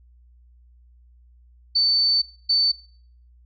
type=tone bursts at uneven times; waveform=sine; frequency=4530 Hz; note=C#8; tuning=37 cents sharp; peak=-16 dBFS; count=2; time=1.75-2.22 / 2.49-2.72 s; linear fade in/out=10 ms; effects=noise-tail reverb RT60 0.6 s tail -24 dB re dry + added 60 Hz sine -50 dBFS peak until 3.45 s